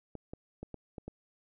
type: clicks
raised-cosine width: 2 ms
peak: -28 dBFS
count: 6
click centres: 0.153 / 0.335 / 0.63 / 0.743 / 0.982 / 1.08 s
effects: none